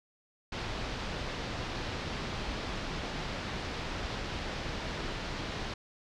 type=low-pass noise; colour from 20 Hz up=pink; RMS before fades=-37 dBFS; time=0.52-5.74 s; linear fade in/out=5 ms; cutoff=5000 Hz; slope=24 dB/octave; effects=none